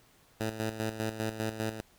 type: tone with tremolo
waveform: 10% pulse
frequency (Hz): 110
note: A2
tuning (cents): 0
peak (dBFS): -22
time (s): 0.4-1.81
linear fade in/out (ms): 10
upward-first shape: square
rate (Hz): 5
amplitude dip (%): 65
effects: pink hiss -63 dBFS RMS until 1.98 s